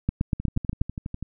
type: two click trains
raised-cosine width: 5 ms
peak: -10 / -19 dBFS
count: 7 / 11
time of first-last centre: 0.09-0.816 / 0.4-1.226 s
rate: 8.27 / 12.1 Hz
effects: none